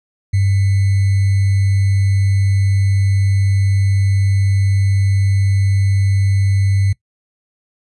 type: tone with sample-and-hold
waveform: sine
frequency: 98 Hz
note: G2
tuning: in tune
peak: -11 dBFS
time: 0.33-6.93 s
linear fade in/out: 10 ms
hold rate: 2100 Hz
effects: noise-tail reverb RT60 0.1 s tail -20 dB re dry + resampled to 24000 Hz